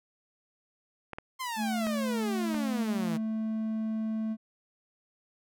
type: clicks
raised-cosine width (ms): 0.5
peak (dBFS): -23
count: 4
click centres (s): 1.133 / 1.185 / 1.869 / 2.545
type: exponential sweep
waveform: sawtooth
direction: down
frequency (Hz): 1066 to 155.56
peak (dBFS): -29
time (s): 1.39-3.18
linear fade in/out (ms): 20
type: tone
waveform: triangle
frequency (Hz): 220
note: A3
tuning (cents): 0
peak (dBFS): -27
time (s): 1.56-4.37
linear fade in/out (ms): 50
effects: none